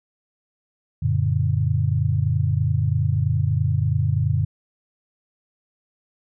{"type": "chord", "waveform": "sine", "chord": "Gb augmented", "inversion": "none", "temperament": "just", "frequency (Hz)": [92.5, 115.62, 144.53], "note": ["Gb2", "Bb2", "D3"], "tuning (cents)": [0, -14, -27], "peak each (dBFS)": -22, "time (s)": [1.02, 4.45], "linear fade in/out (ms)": 10, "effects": []}